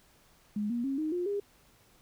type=tone with pitch steps; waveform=sine; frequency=208.5 / 238.1 / 272 / 310.6 / 354.7 / 405.1 Hz; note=G#3 / A#3 / C#4 / D#4 / F4 / G#4; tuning=+7 / +37 / -33 / -3 / +27 / -43 cents; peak=-29 dBFS; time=0.56-1.4 s; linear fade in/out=5 ms; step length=140 ms; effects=pink hiss -63 dBFS RMS until 2.01 s